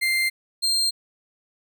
35% pulse tone pair in turn, 2093 / 4186 Hz, C7 / C8, 0 / 0 cents, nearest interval octave, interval 1200 cents, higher second, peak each -18 dBFS, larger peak neither, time 0.01-0.3 / 0.62-0.91 s, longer neither, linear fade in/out 20 ms, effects none

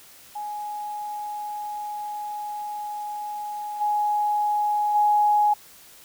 sine tone with level steps, 835 Hz, G#5, 9 cents sharp, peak -29 / -20 / -16 dBFS, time 0.35-5.54 s, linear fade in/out 10 ms, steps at 3.8 / 4.94 s, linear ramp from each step 20 ms, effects white hiss -49 dBFS RMS until 6.04 s

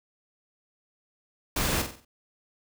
pink noise with echo, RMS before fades -27 dBFS, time 1.56-1.82 s, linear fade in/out 5 ms, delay 46 ms, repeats 5, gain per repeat -7 dB, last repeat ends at 2.05 s, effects none

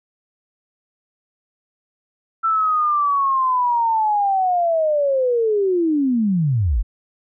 sine linear sweep, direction down, 1339 to 39.68 Hz, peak -15 dBFS, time 2.43-6.83 s, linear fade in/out 20 ms, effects none

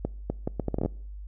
accelerating click train, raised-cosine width 2 ms, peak -14 dBFS, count 11, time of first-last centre 0.05-0.86 s, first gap 250 ms, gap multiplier 0.7, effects noise-tail reverb RT60 0.6 s tail -25 dB re dry + added 50 Hz sine -37 dBFS peak until 1.27 s

